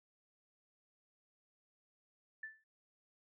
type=tone with exponential decay; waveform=sine; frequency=1760 Hz; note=A6; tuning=in tune; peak=-40 dBFS; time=2.43-2.64 s; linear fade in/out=5 ms; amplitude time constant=45 ms; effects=none